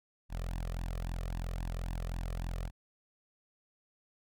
sawtooth tone with flanger, 42.96 Hz, F1, 28 cents flat, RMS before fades -37 dBFS, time 0.29-2.71 s, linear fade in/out 50 ms, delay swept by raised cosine 1.1 to 1.67 ms, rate 3.7 Hz, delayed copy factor +1, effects none

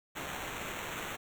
violet noise with sample-and-hold, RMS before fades -40 dBFS, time 0.15-1.17 s, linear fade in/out 20 ms, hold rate 4900 Hz, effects none

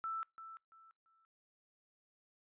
sine tone with echo, 1325 Hz, E6, 9 cents sharp, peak -37 dBFS, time 0.04-0.23 s, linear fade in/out 0 ms, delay 340 ms, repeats 3, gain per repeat -11 dB, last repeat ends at 1.25 s, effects noise-tail reverb RT60 0.2 s tail -24 dB re dry + resampled to 8000 Hz

